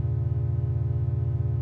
triangle chord, E diminished seventh, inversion none, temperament equal, 82.41 / 98 / 116.54 / 138.59 Hz, E2 / G2 / Bb2 / Db3, 0 / 0 / 0 / 0 cents, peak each -28 / -29 / -24 / -28 dBFS, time 0-1.61 s, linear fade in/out 0 ms, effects none

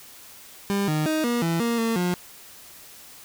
30% pulse tone with pitch steps, 199.9 / 153.6 / 312.4 / 239.1 / 166.6 / 234 / 227.7 / 178.2 Hz, G3 / D#3 / D#4 / A#3 / E3 / A#3 / A#3 / F3, +34 / -22 / +7 / +44 / +19 / +7 / -40 / +35 cents, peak -19 dBFS, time 0.7-2.14 s, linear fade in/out 0 ms, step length 180 ms, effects white hiss -46 dBFS RMS until 3.24 s

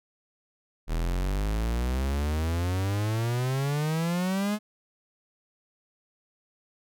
45% pulse exponential sweep, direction up, 39.37 to 214.2 Hz, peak -25 dBFS, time 0.87-4.59 s, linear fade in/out 50 ms, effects none

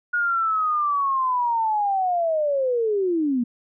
sine linear sweep, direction down, 1445 to 230 Hz, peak -19 dBFS, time 0.13-3.44 s, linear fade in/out 10 ms, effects none

